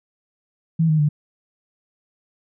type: tone with pitch steps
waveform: sine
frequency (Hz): 162.7 / 155.44 / 148.51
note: E3 / D#3 / D3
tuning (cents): -22 / -1 / +20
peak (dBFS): -14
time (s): 0.79-1.09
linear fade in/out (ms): 10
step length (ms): 100
effects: none